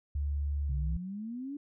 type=tone with pitch glide; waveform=sine; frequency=72 to 64.52 Hz; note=D2 to C2; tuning=-34 to -24 cents; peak=-29 dBFS; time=0.15-0.97 s; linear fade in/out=5 ms; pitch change=-190 cents; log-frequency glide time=0.67-0.75 s
type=exponential sweep; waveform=sine; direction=up; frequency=134.4 to 293.7 Hz; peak=-36 dBFS; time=0.69-1.57 s; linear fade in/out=5 ms
effects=none